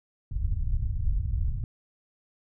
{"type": "low-pass noise", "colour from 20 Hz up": "pink", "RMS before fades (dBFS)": -27, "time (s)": [0.31, 1.64], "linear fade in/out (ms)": 2, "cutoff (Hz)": 100, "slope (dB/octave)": 24, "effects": []}